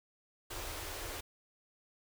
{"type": "band-stop noise", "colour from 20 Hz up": "pink", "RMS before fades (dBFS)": -42, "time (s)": [0.5, 1.21], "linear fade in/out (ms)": 10, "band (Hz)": [110, 290], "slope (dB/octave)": 48, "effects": []}